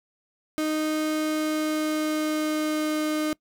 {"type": "tone with pitch glide", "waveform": "35% pulse", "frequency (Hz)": [309.6, 306.9], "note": ["D#4", "D#4"], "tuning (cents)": [-9, -24], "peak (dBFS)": -22, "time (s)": [0.58, 3.33], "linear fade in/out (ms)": 0, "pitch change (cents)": -15, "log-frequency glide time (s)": [1.11, 3.02], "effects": ["noise-tail reverb RT60 0.1 s tail -23 dB re dry"]}